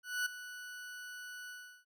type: tone with ADSR envelope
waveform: 40% pulse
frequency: 1480 Hz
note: F#6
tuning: in tune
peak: -30 dBFS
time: 0.03-1.85 s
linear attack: 230 ms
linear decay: 7 ms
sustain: -14 dB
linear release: 360 ms
effects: none